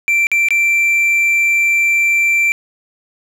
triangle tone with dropouts, 2349 Hz, D7, in tune, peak -9 dBFS, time 0.08-2.52 s, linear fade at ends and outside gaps 0 ms, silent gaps 0.269-0.316 / 0.486-0.506 s, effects none

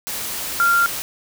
sine tone in noise, 1387 Hz, F6, 12 cents flat, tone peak -13 dBFS, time 0.6-0.86 s, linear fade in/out 0 ms, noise white, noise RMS -27 dBFS, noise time 0.07-1.02 s, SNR +11 dB, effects none

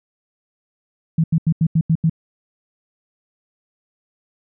sine tone bursts, 162 Hz, E3, 30 cents flat, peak -12 dBFS, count 7, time 1.18-2.097 s, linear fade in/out 5 ms, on 59 ms, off 84 ms, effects none

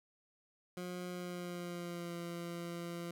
20% pulse tone with pitch glide, 179.2 to 171.5 Hz, F3 to F3, +45 to -31 cents, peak -36 dBFS, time 0.77-3.11 s, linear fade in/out 2 ms, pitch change -76 cents, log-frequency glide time 1.09-2.16 s, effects none

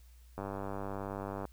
click train, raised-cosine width 1 ms, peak -25 dBFS, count 107, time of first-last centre 0.38-1.453 s, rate 98.8 Hz, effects added 60 Hz sine -54 dBFS peak until 1.52 s + white hiss -68 dBFS RMS until 1.52 s

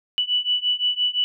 sine beating tone pair, 2960 / 2965.8 Hz, F#7 / F#7, 0 / +3 cents, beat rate 5.8 Hz, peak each -23 / -22 dBFS, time 0.18-1.24 s, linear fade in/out 0 ms, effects none

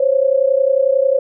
sine tone pair together, 523.3 / 554.4 Hz, C5 / C#5, 0 / 0 cents, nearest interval minor second, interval 100 cents, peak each -14 dBFS, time 0-1.19 s, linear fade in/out 5 ms, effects none

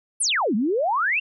sine exponential two-way sweep, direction down then up, 11400 to 196 to 2830 Hz, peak -19 dBFS, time 0.2-1.2 s, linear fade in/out 10 ms, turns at 0.55 s, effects none

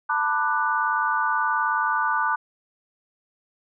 sine chord, B minor seventh, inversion third, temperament just, 889 / 987.8 / 1185.3 / 1481.6 Hz, A5 / B5 / D6 / F#6, +18 / 0 / +16 / +2 cents, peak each -26 / -28 / -25 / -25 dBFS, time 0.09-2.36 s, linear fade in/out 10 ms, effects none

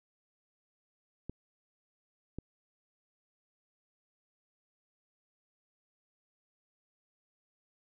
clicks, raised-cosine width 3 ms, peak -26 dBFS, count 2, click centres 1.296 / 2.386 s, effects none

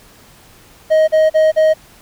triangle tone bursts, 628 Hz, D#5, 16 cents sharp, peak -6 dBFS, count 4, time 0.9-1.74 s, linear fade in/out 20 ms, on 180 ms, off 40 ms, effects pink hiss -45 dBFS RMS until 2.01 s

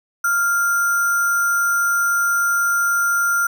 sine tone with sample-and-hold, 1396.9 Hz, F6, in tune, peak -15 dBFS, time 0.24-3.47 s, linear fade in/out 5 ms, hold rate 7350 Hz, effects none

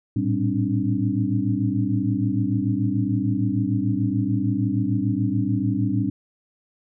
sine tone cluster, 108.6 / 115.3 / 195.8 / 266.3 / 293.8 Hz, A2 / A#2 / G3 / C4 / D4, -22 / -19 / -2 / +31 / +1 cents, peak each -26 dBFS, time 0.16-6.1 s, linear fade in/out 5 ms, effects none

